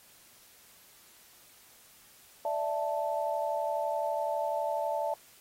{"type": "chord", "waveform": "sine", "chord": "D suspended second", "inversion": "none", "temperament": "equal", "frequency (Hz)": [587.3, 659.3, 880], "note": ["D5", "E5", "A5"], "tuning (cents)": [0, 0, 0], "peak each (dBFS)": -33, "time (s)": [2.45, 5.14], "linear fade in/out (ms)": 2, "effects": ["white hiss -58 dBFS RMS until 5.4 s", "AAC 48 kbps"]}